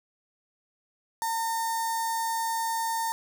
sawtooth tone with notch filter, 910 Hz, A#5, 42 cents flat, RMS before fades -29 dBFS, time 1.22-3.12 s, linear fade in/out 0 ms, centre 2700 Hz, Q 0.52, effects none

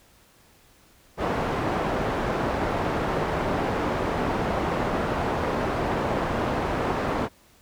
white low-pass noise, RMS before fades -26 dBFS, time 1.17-7.29 s, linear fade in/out 50 ms, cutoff 860 Hz, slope 12 dB/octave, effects pink hiss -57 dBFS RMS until 7.61 s

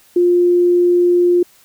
sine tone, 352.4 Hz, F4, 16 cents sharp, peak -9 dBFS, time 0.16-1.43 s, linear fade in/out 5 ms, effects white hiss -50 dBFS RMS until 1.64 s

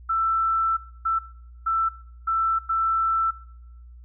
sine tone bursts at uneven times, 1331 Hz, E6, 16 cents sharp, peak -20 dBFS, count 5, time 0.09-0.77 / 1.05-1.19 / 1.66-1.89 / 2.27-2.59 / 2.69-3.31 s, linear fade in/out 10 ms, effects noise-tail reverb RT60 1.0 s tail -21 dB re dry + added 60 Hz sine -42 dBFS peak until 4.04 s

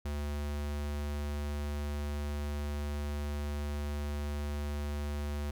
square tone, 73.1 Hz, D2, 7 cents flat, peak -34 dBFS, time 0.05-5.51 s, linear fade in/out 5 ms, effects none

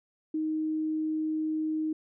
sine tone, 312.4 Hz, D#4, 7 cents sharp, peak -27 dBFS, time 0.34-1.93 s, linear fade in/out 5 ms, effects none

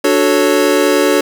square chord, D major seventh, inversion none, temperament equal, 293.7 / 370 / 440 / 554.4 Hz, D4 / F#4 / A4 / C#5, 0 / 0 / 0 / 0 cents, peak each -16 dBFS, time 0.04-1.21 s, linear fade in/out 5 ms, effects none

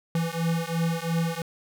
square beating tone pair, 164.81 / 167.71 Hz, E3 / E3, 0 / +30 cents, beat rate 2.9 Hz, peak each -28 dBFS, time 0.15-1.42 s, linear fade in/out 2 ms, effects 9-bit

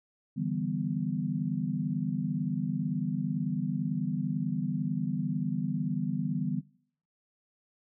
sine chord, E minor seventh, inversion third, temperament equal, 146.83 / 164.81 / 196 / 246.9 Hz, D3 / E3 / G3 / B3, 0 / 0 / 0 / 0 cents, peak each -34 dBFS, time 0.36-6.61 s, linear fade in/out 20 ms, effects noise-tail reverb RT60 0.6 s tail -22 dB re dry

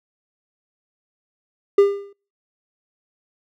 triangle tone with exponential decay, 400.9 Hz, G4, 39 cents sharp, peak -5 dBFS, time 1.78-2.13 s, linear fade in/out 5 ms, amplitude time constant 76 ms, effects noise-tail reverb RT60 0.4 s tail -26 dB re dry

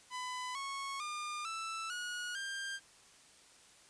sawtooth tone with pitch steps, 1003 / 1100.1 / 1206.6 / 1323.5 / 1451.6 / 1592.2 Hz, B5 / C#6 / D6 / E6 / F#6 / G6, +26 / -14 / +46 / +7 / -34 / +27 cents, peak -35 dBFS, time 0.1-2.8 s, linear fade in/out 50 ms, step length 450 ms, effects white hiss -61 dBFS RMS until 3.89 s + resampled to 22050 Hz

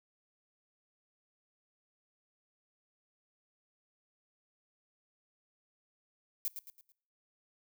violet noise with echo, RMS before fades -34 dBFS, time 6.45-6.48 s, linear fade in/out 0 ms, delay 110 ms, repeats 4, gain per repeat -8 dB, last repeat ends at 6.92 s, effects noise-tail reverb RT60 0.6 s tail -22 dB re dry

